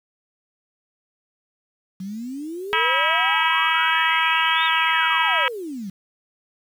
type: exponential two-way sweep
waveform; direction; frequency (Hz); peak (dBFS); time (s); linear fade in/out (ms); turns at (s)
sine; up then down; 183.1 to 3732 to 183.1; -28; 2-5.9; 5; 4.65
type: harmonic tone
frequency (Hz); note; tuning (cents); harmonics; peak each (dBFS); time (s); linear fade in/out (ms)
323.4; E4; -33; 3 / 4 / 5 / 6 / 7 / 8 / 9 / 10; -23 / -24 / -25 / -26 / -26 / -27 / -28 / -28; 2.73-5.48; 0
effects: 8-bit